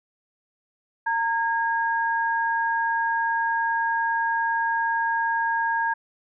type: tone pair together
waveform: sine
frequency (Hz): 917.6 / 1635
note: A#5 / G#6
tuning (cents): -28 / -28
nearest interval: minor seventh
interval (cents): 1000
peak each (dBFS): -23 / -25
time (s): 1.06-5.94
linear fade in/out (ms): 10
effects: none